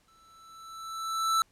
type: tone with exponential growth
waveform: square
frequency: 1323 Hz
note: E6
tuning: 6 cents sharp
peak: -22 dBFS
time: 0.08-1.42 s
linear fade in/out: 1 ms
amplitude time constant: 290 ms
effects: pink hiss -67 dBFS RMS until 1.51 s + low-pass 11000 Hz 12 dB/octave